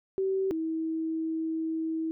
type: tone pair in turn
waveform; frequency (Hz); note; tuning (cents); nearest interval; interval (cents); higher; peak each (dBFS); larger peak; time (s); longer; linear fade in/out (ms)
sine; 383.8 / 321.9; G4 / E4; -37 / -41; minor third; 304; first; -25 / -28; first; 0.18-0.51 / 0.51-2.11; second; 0
effects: none